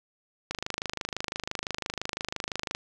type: click train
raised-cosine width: 0.2 ms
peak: -13 dBFS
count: 59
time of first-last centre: 0.51-2.749 s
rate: 25.9 Hz
effects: none